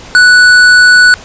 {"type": "tone with tanh clipping", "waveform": "sine", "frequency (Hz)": 1480, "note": "F#6", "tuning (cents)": 0, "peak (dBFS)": -3, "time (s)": [0.15, 1.14], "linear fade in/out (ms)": 0, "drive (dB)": 16, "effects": ["pink hiss -31 dBFS RMS until 1.24 s", "resampled to 16000 Hz"]}